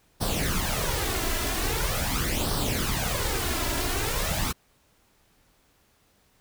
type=noise with flanger; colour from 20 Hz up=pink; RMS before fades=-27 dBFS; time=0.2-4.53 s; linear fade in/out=20 ms; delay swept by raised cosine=0.21 to 3.01 ms; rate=0.43 Hz; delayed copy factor=+0.65; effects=pink hiss -64 dBFS RMS until 6.4 s